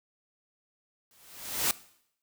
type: noise with exponential growth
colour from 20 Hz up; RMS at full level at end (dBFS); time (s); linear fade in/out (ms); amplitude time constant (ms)
white; -24; 1.11-1.71; 1; 130
effects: noise-tail reverb RT60 0.7 s tail -19 dB re dry